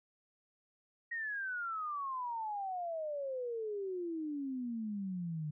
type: exponential sweep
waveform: sine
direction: down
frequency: 1894 to 148.1 Hz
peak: -36 dBFS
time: 1.11-5.51 s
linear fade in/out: 10 ms
effects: none